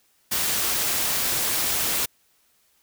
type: noise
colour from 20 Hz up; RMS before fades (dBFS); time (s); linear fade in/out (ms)
white; -24; 0.31-2.06; 10
effects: white hiss -64 dBFS RMS until 2.82 s